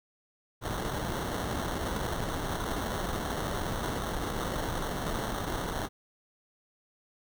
pink noise with sample-and-hold, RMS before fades -33 dBFS, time 0.61-5.89 s, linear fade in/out 50 ms, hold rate 2450 Hz, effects none

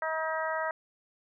harmonic tone, 318.4 Hz, D#4, 40 cents sharp, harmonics 2 / 3 / 4 / 5 / 6, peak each -33 / -35 / -36 / -37 / -38 dBFS, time 0.02-0.71 s, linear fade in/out 2 ms, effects none

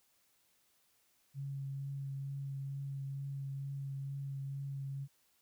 sine tone with vibrato, 137.9 Hz, C#3, 9 cents flat, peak -38 dBFS, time 1.34-5.08 s, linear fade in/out 50 ms, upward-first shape triangle, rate 2.2 Hz, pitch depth 16 cents each way, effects white hiss -73 dBFS RMS until 5.41 s

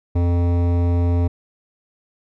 sine tone with hard clipping, 86.9 Hz, F2, 8 cents flat, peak -17 dBFS, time 0.15-1.28 s, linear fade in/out 10 ms, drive 15 dB, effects none

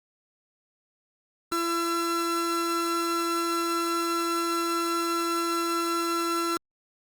45% pulse tone pair together, 338 / 1347 Hz, E4 / E6, +43 / +37 cents, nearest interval 2 octaves, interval 2394 cents, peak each -28 dBFS, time 1.52-6.57 s, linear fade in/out 0 ms, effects Opus 48 kbps

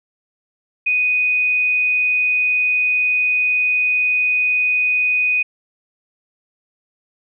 sine tone, 2489 Hz, D#7, in tune, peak -14 dBFS, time 0.86-5.43 s, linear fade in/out 10 ms, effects none

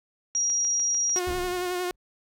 click train, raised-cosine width 0.2 ms, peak -26 dBFS, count 7, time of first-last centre 0.35-1.244 s, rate 6.71 Hz
sine tone, 5710 Hz, F8, 37 cents sharp, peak -22 dBFS, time 0.35-1.19 s, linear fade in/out 2 ms
sawtooth tone with vibrato, 360 Hz, F#4, 47 cents flat, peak -23 dBFS, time 1.16-1.91 s, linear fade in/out 0 ms, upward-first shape sine, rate 11 Hz, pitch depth 28 cents each way
brown noise with exponential decay, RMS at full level -31 dBFS, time 1.27-1.96 s, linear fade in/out 5 ms, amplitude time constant 150 ms
effects none

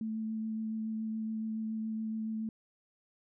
sine tone with vibrato, 220 Hz, A3, in tune, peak -33 dBFS, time 0.01-2.49 s, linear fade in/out 2 ms, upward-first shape triangle, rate 7.1 Hz, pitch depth 14 cents each way, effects none

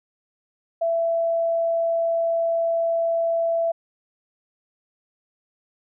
sine tone, 667 Hz, E5, 20 cents sharp, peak -19 dBFS, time 0.81-3.72 s, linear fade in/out 10 ms, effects none

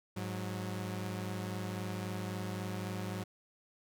sawtooth tone pair together, 103.5 / 183.2 Hz, G#2 / F#3, -5 / -17 cents, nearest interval minor seventh, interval 988 cents, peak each -35 / -36 dBFS, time 0.16-3.24 s, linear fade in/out 10 ms, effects none

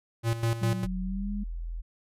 square tone with tremolo, 115.2 Hz, A#2, 20 cents flat, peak -24 dBFS, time 0.23-0.87 s, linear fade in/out 50 ms, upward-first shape square, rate 5 Hz, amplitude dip 70%
sine tone with pitch glide, 185.3 to 204.4 Hz, F#3 to G#3, +3 to -27 cents, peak -31 dBFS, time 0.61-1.44 s, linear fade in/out 10 ms, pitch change +170 cents, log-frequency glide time 1.02-1.32 s
sine tone, 41.86 Hz, E1, 27 cents sharp, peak -32 dBFS, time 0.83-1.82 s, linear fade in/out 20 ms
effects resampled to 32000 Hz

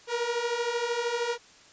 sawtooth beating tone pair, 466.2 / 479.2 Hz, A#4 / A#4, 0 / +48 cents, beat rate 13 Hz, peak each -28 / -25 dBFS, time 0.07-1.38 s, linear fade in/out 50 ms, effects white hiss -54 dBFS RMS until 1.72 s + resampled to 16000 Hz

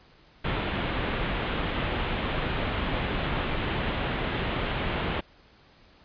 pink low-pass noise, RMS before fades -29 dBFS, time 0.44-5.21 s, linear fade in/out 10 ms, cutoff 3500 Hz, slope 48 dB/octave, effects pink hiss -57 dBFS RMS until 6.04 s + resampled to 11025 Hz

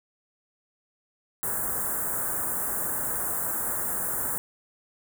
white band-stop noise, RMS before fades -29 dBFS, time 1.43-4.38 s, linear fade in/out 0 ms, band 1700 to 7800 Hz, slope 48 dB/octave, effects none

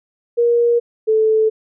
sine tone pair in turn, 473.2 / 437.7 Hz, A#4 / A4, +26 / -9 cents, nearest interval minor second, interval 135 cents, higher first, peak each -11 dBFS, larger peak neither, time 0.37-0.8 / 1.07-1.5 s, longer neither, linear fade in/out 20 ms, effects none

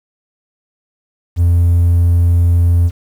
triangle tone, 86.3 Hz, F2, 20 cents flat, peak -5 dBFS, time 1.36-2.91 s, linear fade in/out 50 ms, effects tanh soft clip ceiling -2 dBFS + 7-bit

